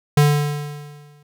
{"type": "tone with exponential decay", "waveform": "square", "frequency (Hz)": 146.83, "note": "D3", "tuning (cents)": 0, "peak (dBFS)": -10, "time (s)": [0.17, 1.23], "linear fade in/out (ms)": 5, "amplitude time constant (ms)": 230, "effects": []}